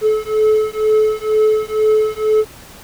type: beating tone pair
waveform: triangle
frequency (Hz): 430.7 / 432.8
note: A4 / A4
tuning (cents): -37 / -29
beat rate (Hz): 2.1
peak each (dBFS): -13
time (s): 0.01-2.45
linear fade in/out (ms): 50
effects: pink hiss -39 dBFS RMS until 2.83 s